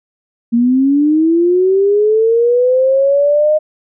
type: linear sweep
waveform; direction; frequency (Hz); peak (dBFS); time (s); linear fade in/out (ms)
sine; up; 230 to 619; -8; 0.52-3.59; 20
effects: none